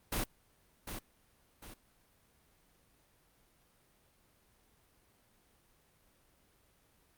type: noise with echo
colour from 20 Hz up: pink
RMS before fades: -34 dBFS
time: 0.12-0.24 s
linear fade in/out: 5 ms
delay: 750 ms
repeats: 2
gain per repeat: -8 dB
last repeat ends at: 1.74 s
effects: pink hiss -69 dBFS RMS until 7.17 s + Opus 32 kbps